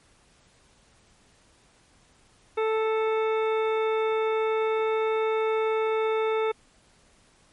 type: harmonic tone with a mistuned harmonic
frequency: 440 Hz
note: A4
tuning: in tune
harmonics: 1 / 2 / 3 / 4 / 5 / 6 / 8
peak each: -23 / -32 / -33 / -45 / -37 / -43 / -45 dBFS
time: 2.57-6.52 s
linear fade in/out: 10 ms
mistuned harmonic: 8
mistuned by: +39 cents
effects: pink hiss -60 dBFS RMS until 7.52 s + MP3 48 kbps